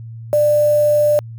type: tone with quantisation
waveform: sine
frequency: 594 Hz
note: D5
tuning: 20 cents sharp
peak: -10 dBFS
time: 0.33-1.19 s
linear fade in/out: 0 ms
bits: 5
effects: added 114 Hz sine -29 dBFS peak until 1.38 s + MP3 96 kbps